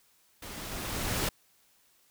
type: noise with level ramp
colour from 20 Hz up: pink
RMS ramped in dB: -43 to -29 dBFS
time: 0.42-1.29 s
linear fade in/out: 5 ms
effects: white hiss -66 dBFS RMS until 2.1 s